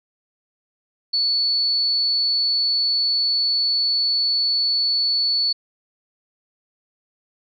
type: tone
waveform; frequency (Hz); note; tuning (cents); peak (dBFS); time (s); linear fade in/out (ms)
sine; 4440; C#8; +2; -17; 1.13-5.53; 10
effects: none